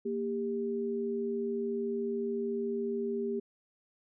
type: tone pair together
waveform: sine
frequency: 233.1 / 399.3 Hz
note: A#3 / G4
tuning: 0 / +32 cents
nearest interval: major sixth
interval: 932 cents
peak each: -35 / -32 dBFS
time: 0.05-3.4 s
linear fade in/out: 10 ms
effects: none